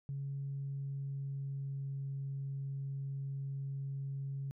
sine tone with pitch glide, 138.8 to 137.44 Hz, C#3 to C#3, +3 to -14 cents, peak -36 dBFS, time 0.09-4.51 s, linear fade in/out 0 ms, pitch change -17 cents, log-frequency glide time 0.22-2.04 s, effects tanh soft clip ceiling -32 dBFS

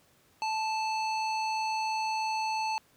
square tone with low-pass filter, 877 Hz, A5, 6 cents flat, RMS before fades -31 dBFS, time 0.42-2.78 s, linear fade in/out 0 ms, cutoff 4900 Hz, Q 1.4, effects pink hiss -64 dBFS RMS until 2.96 s + high-pass 80 Hz 12 dB/octave

